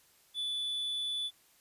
triangle tone, 3470 Hz, A7, 25 cents flat, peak -31 dBFS, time 0.34-1.31 s, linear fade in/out 50 ms, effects white hiss -65 dBFS RMS until 1.6 s + resampled to 32000 Hz

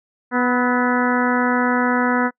harmonic tone with a mistuned harmonic, 246.9 Hz, B3, in tune, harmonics 1 / 2 / 3 / 4 / 5 / 6 / 7 / 8, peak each -19 / -24 / -26 / -24 / -26 / -24 / -26 / -30 dBFS, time 0.31-2.31 s, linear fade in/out 50 ms, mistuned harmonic 5, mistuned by +55 cents, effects noise-tail reverb RT60 0.1 s tail -26 dB re dry

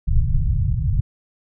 pink low-pass noise, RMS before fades -18 dBFS, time 0.07-1.01 s, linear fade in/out 10 ms, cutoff 150 Hz, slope 48 dB/octave, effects none

